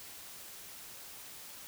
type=silence; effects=white hiss -49 dBFS RMS until 1.67 s